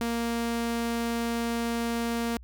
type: tone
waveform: sawtooth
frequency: 233.1 Hz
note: A#3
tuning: in tune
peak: -23 dBFS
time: 0.01-2.37 s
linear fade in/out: 0 ms
effects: added 60 Hz sine -44 dBFS peak until 2.43 s